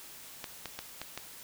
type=clicks; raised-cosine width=0.2 ms; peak=-20 dBFS; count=5; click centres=0.442 / 0.657 / 0.79 / 1.016 / 1.176 s; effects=white hiss -49 dBFS RMS until 1.43 s